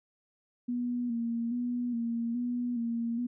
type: tone with vibrato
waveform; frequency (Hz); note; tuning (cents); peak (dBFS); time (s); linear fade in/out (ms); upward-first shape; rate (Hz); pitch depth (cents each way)
sine; 238; A#3; +36; -29; 0.68-3.27; 10; square; 1.2; 40
effects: none